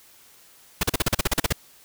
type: noise bursts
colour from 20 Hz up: pink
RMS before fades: -20 dBFS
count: 12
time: 0.81-1.526 s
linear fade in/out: 5 ms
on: 23 ms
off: 40 ms
effects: white hiss -53 dBFS RMS until 1.84 s